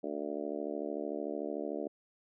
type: harmonic tone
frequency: 73.42 Hz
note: D2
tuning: in tune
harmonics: 3 / 4 / 5 / 6 / 7 / 8 / 9 / 10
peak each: -45 / -40 / -41 / -41 / -50 / -42 / -45 / -55 dBFS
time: 0.03-1.88 s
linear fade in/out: 10 ms
effects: none